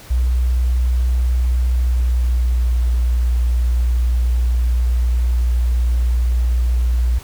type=tone with pitch glide; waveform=sine; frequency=61.74 to 60.23 Hz; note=B1 to B1; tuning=0 to -43 cents; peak=-13 dBFS; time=0.1-7.19 s; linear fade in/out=10 ms; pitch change=-43 cents; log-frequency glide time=1.68-2.78 s; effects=pink hiss -40 dBFS RMS until 7.23 s